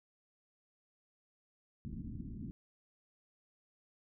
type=low-pass noise; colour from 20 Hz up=white; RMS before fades=-44 dBFS; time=1.85-2.51 s; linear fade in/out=0 ms; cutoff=280 Hz; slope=48 dB/octave; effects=none